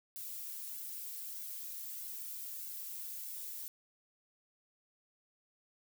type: noise with flanger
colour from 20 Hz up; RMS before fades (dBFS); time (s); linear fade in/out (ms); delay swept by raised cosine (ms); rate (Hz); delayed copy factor
violet; -44; 0.16-3.68; 0; 1.6 to 3.1; 1.6; -0.8
effects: none